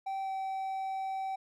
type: tone with pitch glide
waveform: triangle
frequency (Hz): 775 to 769.2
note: G5 to G5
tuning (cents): -20 to -33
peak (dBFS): -31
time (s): 0.06-1.36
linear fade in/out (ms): 10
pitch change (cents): -13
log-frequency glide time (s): 0.22-0.3
effects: none